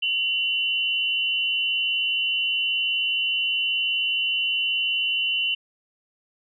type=tone pair together; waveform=sine; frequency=2759 / 2998 Hz; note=F7 / F#7; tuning=-22 / +22 cents; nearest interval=minor second; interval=144 cents; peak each=-24 dBFS; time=0.02-5.55 s; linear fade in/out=10 ms; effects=none